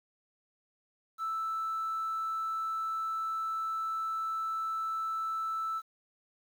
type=tone; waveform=triangle; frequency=1318.5 Hz; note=E6; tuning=in tune; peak=-28 dBFS; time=1.18-5.82 s; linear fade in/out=50 ms; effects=tanh soft clip ceiling -28 dBFS + 10-bit